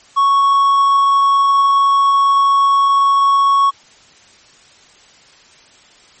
triangle tone, 1108.7 Hz, C#6, in tune, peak -7 dBFS, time 0.16-3.71 s, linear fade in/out 20 ms, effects white hiss -46 dBFS RMS until 6.2 s + MP3 32 kbps

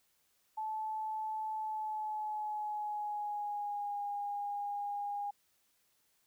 sine tone with pitch glide, 869 to 815.5 Hz, A5 to G#5, -22 to -32 cents, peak -35 dBFS, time 0.57-5.31 s, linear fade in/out 10 ms, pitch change -110 cents, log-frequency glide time 1.56-4.01 s, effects white hiss -74 dBFS RMS until 6.26 s

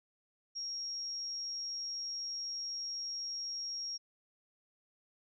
sine tone, 5588 Hz, F8, in tune, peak -37 dBFS, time 0.55-3.98 s, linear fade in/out 20 ms, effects none

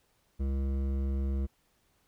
sine tone with hard clipping, 67.7 Hz, C#2, 40 cents flat, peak -30 dBFS, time 0.39-1.47 s, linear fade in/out 20 ms, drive 12 dB, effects pink hiss -71 dBFS RMS until 2.07 s

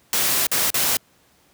white noise with dropouts, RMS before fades -20 dBFS, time 0.13-0.97 s, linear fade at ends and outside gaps 2 ms, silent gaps 0.469-0.515 / 0.704-0.742 s, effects pink hiss -58 dBFS RMS until 1.53 s + high-pass 80 Hz 12 dB/octave

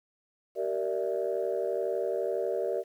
sine chord, E half-diminished seventh, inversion first, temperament equal with one note detuned, 384.2 / 466.2 / 587.3 / 659.3 Hz, G4 / Bb4 / D5 / E5, -35 / 0 / 0 / 0 cents, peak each -32 / -32 / -32 / -35 dBFS, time 0.55-2.84 s, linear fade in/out 50 ms, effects tanh soft clip ceiling -19 dBFS + 10-bit

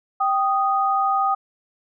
sine tone pair together, 782 / 1241.3 Hz, G5 / D#6, -4 / -4 cents, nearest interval minor sixth, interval 800 cents, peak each -20 / -20 dBFS, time 0.2-1.35 s, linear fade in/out 10 ms, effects none

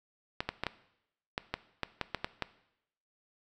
clicks, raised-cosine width 0.3 ms, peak -15 dBFS, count 11, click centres 0.405 / 0.49 / 0.636 / 0.667 / 1.379 / 1.54 / 1.833 / 2.013 / 2.147 / 2.245 / 2.423 s, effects noise-tail reverb RT60 0.8 s tail -17 dB re dry

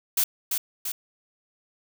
blue noise with echo, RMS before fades -22 dBFS, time 0.17-0.24 s, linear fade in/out 5 ms, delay 340 ms, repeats 2, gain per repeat -4 dB, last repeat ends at 0.92 s, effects none

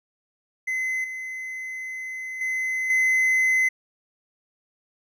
triangle tone with level steps, 2044 Hz, C7, 41 cents flat, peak -22 / -29 / -22 / -16 dBFS, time 0.67-3.69 s, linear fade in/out 10 ms, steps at 1.04 / 2.41 / 2.9 s, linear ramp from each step 2 ms, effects none

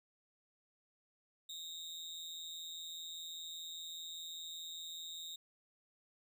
35% pulse tone with amplitude modulation, 3729 Hz, A#7, in tune, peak -39 dBFS, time 1.49-5.36 s, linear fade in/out 5 ms, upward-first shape sine, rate 165 Hz, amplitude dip 75%, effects none

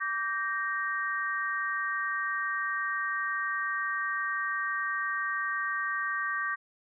sine chord, G minor, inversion second, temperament equal with one note detuned, 1157.8 / 1568 / 1864.7 Hz, D6 / G6 / Bb6, -25 / 0 / 0 cents, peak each -33 dBFS, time 0-6.56 s, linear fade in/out 20 ms, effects none

